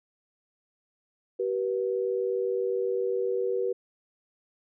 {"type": "tone pair together", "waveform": "sine", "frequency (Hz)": [383.9, 483.7], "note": ["G4", "B4"], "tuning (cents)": [-36, -36], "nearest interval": "major third", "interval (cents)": 400, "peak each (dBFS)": -28, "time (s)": [1.39, 3.73], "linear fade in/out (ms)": 10, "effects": []}